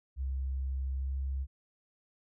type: tone with pitch glide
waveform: sine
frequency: 66.4 to 67.25 Hz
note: C2 to C2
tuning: +26 to +48 cents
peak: -31 dBFS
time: 0.16-1.47 s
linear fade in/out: 50 ms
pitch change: +22 cents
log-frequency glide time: 0.95-1.14 s
effects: none